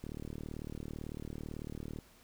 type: click train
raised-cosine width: 3 ms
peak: -29 dBFS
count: 75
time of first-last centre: 0.04-1.987 s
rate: 38 Hz
effects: pink hiss -62 dBFS RMS until 2.23 s